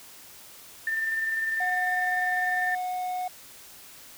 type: tone with tremolo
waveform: sine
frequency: 1792 Hz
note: A6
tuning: 31 cents sharp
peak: -24 dBFS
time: 0.87-2.75 s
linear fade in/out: 2 ms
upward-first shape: square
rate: 20 Hz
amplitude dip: 30%
type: tone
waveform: triangle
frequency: 731 Hz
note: F#5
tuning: 21 cents flat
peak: -26 dBFS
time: 1.6-3.28 s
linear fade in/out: 5 ms
effects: white hiss -48 dBFS RMS until 4.17 s